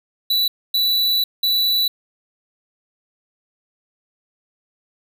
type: tone bursts at uneven times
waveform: square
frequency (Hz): 3955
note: B7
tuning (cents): +2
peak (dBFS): -16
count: 3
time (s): 0.3-0.48 / 0.74-1.24 / 1.43-1.88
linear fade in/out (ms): 5
effects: none